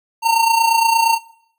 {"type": "tone with amplitude modulation", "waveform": "square", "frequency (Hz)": 913, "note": "A#5", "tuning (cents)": -36, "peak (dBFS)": -10, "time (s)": [0.22, 1.19], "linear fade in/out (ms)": 50, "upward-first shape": "sine", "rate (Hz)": 28.6, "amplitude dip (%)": 60, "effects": ["noise-tail reverb RT60 0.6 s tail -18 dB re dry"]}